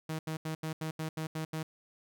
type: tone bursts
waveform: sawtooth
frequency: 158.1 Hz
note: D#3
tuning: 28 cents sharp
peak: -30 dBFS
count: 9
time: 0.09-1.63 s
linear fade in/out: 5 ms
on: 100 ms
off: 80 ms
effects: none